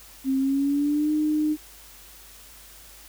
sine tone with pitch glide, 266.9 to 304.8 Hz, C4 to D#4, +35 to -36 cents, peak -20 dBFS, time 0.24-1.57 s, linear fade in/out 50 ms, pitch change +229 cents, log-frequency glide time 0.39-1.11 s, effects added 50 Hz sine -53 dBFS peak until 3.08 s + white hiss -48 dBFS RMS until 3.08 s

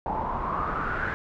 pink noise with low-pass filter sweep, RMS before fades -29 dBFS, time 0.06-1.14 s, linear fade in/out 0 ms, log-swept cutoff 850 to 1600 Hz, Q 6.9, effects none

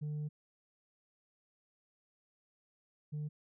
sine tone pair in turn, 150 / 150 Hz, D3 / D3, +37 / +37 cents, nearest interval unison, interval 0 cents, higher neither, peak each -33 / -34 dBFS, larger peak first, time 0.01-0.29 / 3.12-3.29 s, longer first, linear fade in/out 20 ms, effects tanh soft clip ceiling -35 dBFS

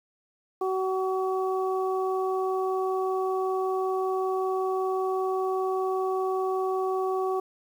harmonic tone, 377.1 Hz, F#4, 33 cents sharp, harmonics 1 / 2 / 3, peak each -26 / -31 / -33 dBFS, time 0.61-7.4 s, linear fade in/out 5 ms, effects 9-bit

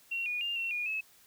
sine tone with pitch steps, 2738 / 2451 / 2802 / 2721 / 2439 / 2589 Hz, F7 / D#7 / F7 / F7 / D#7 / E7, -35 / -27 / +5 / -46 / -35 / -32 cents, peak -31 dBFS, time 0.11-1.01 s, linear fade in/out 10 ms, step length 150 ms, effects white hiss -61 dBFS RMS until 1.26 s

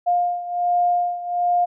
sine beating tone pair, 706 / 707.3 Hz, F5 / F5, +19 / +22 cents, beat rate 1.3 Hz, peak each -19 / -23 dBFS, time 0.06-1.66 s, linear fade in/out 20 ms, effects none

